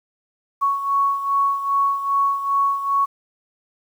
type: beating tone pair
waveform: sine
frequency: 1111 / 1113.5 Hz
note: C#6 / C#6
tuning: +4 / +7 cents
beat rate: 2.5 Hz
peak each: -18 / -24 dBFS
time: 0.61-3.06 s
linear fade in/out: 20 ms
effects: 8-bit